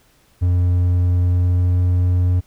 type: tone with pitch glide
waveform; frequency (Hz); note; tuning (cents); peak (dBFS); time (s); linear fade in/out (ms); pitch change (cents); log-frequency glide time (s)
triangle; 89 to 89.62; F2 to F2; +33 to +45; -11; 0.41-2.41; 20; +12; 1.29-1.81
effects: pink hiss -56 dBFS RMS until 2.46 s